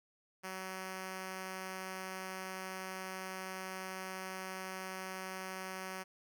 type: tone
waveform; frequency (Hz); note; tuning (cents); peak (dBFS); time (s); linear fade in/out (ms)
5% pulse; 188.1; F#3; +29; -30; 0.43-6.04; 20
effects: none